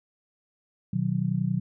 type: chord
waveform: sine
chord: B major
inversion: none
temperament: just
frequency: 123.47 / 154.34 / 185.21 Hz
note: B2 / D#3 / F#3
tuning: 0 / -14 / +2 cents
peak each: -29 / -28 / -27 dBFS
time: 0.93-1.6 s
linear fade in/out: 5 ms
effects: none